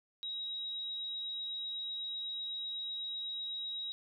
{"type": "tone", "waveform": "sine", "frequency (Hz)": 3823, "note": "A#7", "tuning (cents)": 43, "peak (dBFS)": -37, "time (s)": [0.23, 3.92], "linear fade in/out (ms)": 0, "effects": []}